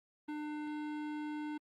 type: tone with hard clipping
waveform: sine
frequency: 300 Hz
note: D4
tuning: 37 cents sharp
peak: -40 dBFS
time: 0.28-1.58 s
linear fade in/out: 10 ms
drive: 16 dB
effects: Opus 24 kbps